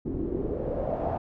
pink noise with low-pass filter sweep, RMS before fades -30 dBFS, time 0.05-1.18 s, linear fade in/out 10 ms, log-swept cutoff 290 to 780 Hz, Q 4.7, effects none

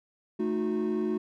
triangle chord, D# diminished, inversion second, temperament equal with one note detuned, 220 / 311.1 / 364.7 Hz, A3 / D#4 / F#4, 0 / 0 / -25 cents, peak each -28 / -30 / -27 dBFS, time 0.39-1.18 s, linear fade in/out 10 ms, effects tanh soft clip ceiling -18 dBFS

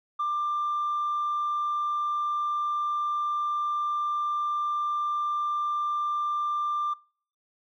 triangle tone with tanh clipping, 1188 Hz, D6, 20 cents sharp, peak -25 dBFS, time 0.19-6.94 s, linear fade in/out 10 ms, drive 5 dB, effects noise-tail reverb RT60 0.5 s tail -26 dB re dry

